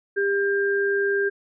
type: tone pair together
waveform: sine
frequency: 399 / 1596 Hz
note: G4 / G6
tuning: +31 / +31 cents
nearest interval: 2 octaves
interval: 2400 cents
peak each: -21 / -24 dBFS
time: 0.16-1.3 s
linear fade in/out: 20 ms
effects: none